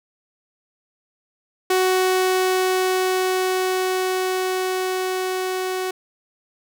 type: tone with level ramp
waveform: sawtooth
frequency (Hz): 372.1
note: F#4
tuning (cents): +10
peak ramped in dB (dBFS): -12 to -19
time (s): 1.7-5.91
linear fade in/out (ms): 5
effects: none